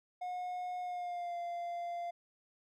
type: tone with pitch glide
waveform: triangle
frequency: 723 to 693.1 Hz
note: F#5 to F5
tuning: -40 to -13 cents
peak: -35 dBFS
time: 0.21-2.11 s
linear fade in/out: 10 ms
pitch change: -73 cents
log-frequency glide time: 0.81-1.37 s
effects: none